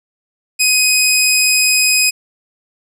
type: tone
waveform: 15% pulse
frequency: 2511 Hz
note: D#7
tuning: 15 cents sharp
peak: -3 dBFS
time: 0.59-2.11 s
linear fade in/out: 20 ms
effects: none